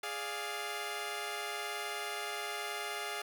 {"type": "chord", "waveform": "10% pulse", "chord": "D diminished", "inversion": "second", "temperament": "equal", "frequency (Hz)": [415.3, 587.3, 698.5], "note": ["Ab4", "D5", "F5"], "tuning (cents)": [0, 0, 0], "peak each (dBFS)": [-32, -37, -32], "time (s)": [0.03, 3.22], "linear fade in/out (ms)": 5, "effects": []}